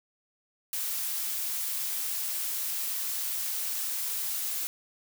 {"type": "noise with high-pass filter sweep", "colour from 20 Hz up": "blue", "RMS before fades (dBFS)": -32, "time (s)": [0.73, 4.67], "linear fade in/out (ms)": 0, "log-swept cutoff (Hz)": [630, 300], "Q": 0.75, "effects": []}